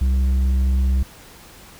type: tone with tanh clipping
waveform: sine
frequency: 65.41 Hz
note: C2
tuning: in tune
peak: -16 dBFS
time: 0.01-1.03 s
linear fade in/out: 5 ms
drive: 6 dB
effects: pink hiss -44 dBFS RMS until 1.79 s